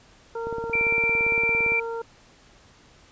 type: harmonic tone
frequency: 459.9 Hz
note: A#4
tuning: 23 cents flat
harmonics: 1 / 2 / 3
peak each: -29 / -35 / -39 dBFS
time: 0.35-2.02 s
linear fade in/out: 5 ms
type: click train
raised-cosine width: 2 ms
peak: -22 dBFS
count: 23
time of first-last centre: 0.47-1.72 s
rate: 17.6 Hz
type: tone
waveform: sine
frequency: 2351 Hz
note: D7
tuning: 1 cent sharp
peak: -20 dBFS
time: 0.73-1.8 s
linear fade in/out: 5 ms
effects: pink hiss -54 dBFS RMS until 3.11 s + resampled to 16000 Hz